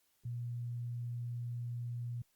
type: tone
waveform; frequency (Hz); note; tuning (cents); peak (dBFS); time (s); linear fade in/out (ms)
sine; 120; B2; -49; -37; 0.25-2.22; 5
effects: white hiss -75 dBFS RMS until 2.35 s + Opus 48 kbps